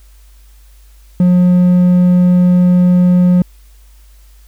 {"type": "tone with hard clipping", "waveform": "sine", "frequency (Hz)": 179.3, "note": "F3", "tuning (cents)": 46, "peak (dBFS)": -7, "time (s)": [1.2, 3.42], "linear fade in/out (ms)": 2, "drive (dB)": 3, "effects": ["added 50 Hz sine -39 dBFS peak until 4.47 s", "white hiss -52 dBFS RMS until 4.47 s"]}